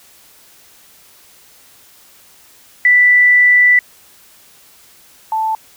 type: tone pair in turn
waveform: sine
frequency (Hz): 1975.5 / 880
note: B6 / A5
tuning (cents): 0 / 0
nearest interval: octave + major second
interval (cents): 1400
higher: first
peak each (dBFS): -6 / -14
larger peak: first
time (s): 2.85-3.79 / 5.32-5.55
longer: first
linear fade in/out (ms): 2
effects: white hiss -46 dBFS RMS until 5.76 s